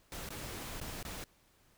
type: noise with dropouts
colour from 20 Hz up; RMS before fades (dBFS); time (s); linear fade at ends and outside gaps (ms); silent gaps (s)
pink; -43; 0.12-1.24; 1; 0.29-0.304 / 0.801-0.813 / 1.028-1.05
effects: pink hiss -68 dBFS RMS until 1.77 s